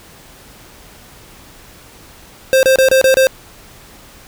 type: tone bursts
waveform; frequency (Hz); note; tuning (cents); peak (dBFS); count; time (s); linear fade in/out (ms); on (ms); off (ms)
square; 527; C5; +12; -8; 6; 2.53-3.27; 0; 100; 28
effects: pink hiss -41 dBFS RMS until 4.27 s